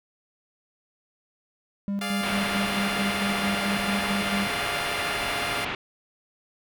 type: tone with tremolo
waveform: triangle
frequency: 200 Hz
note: G3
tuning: 35 cents sharp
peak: -23 dBFS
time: 1.88-4.47 s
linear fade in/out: 0 ms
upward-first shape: square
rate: 4.5 Hz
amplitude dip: 55%
type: chord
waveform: 10% pulse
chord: D diminished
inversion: second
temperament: equal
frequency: 415.3 / 587.3 / 698.5 Hz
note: Ab4 / D5 / F5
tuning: 0 / 0 / 0 cents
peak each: -28 / -27 / -22 dBFS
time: 2.01-5.65 s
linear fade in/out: 5 ms
type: low-pass noise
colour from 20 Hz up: white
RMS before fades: -31 dBFS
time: 2.23-5.75 s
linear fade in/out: 2 ms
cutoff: 2900 Hz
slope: 24 dB/octave
effects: none